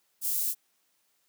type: high-pass noise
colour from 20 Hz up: white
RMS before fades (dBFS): -29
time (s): 0.21-0.55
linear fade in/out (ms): 50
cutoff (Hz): 9100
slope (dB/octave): 12
effects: white hiss -72 dBFS RMS until 1.28 s + high-pass 150 Hz 12 dB/octave